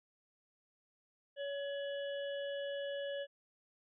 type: harmonic tone with a mistuned harmonic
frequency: 563 Hz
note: C#5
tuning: 27 cents sharp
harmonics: 1 / 3 / 5 / 6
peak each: -38 / -48 / -50 / -55 dBFS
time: 1.36-3.27 s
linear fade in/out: 50 ms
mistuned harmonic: 5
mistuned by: +81 cents
effects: none